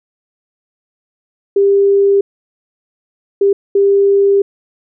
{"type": "tone bursts at uneven times", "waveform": "sine", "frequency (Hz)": 397.9, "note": "G4", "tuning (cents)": 26, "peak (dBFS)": -7, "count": 3, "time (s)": [[1.56, 2.21], [3.41, 3.53], [3.75, 4.42]], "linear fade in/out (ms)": 5, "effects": []}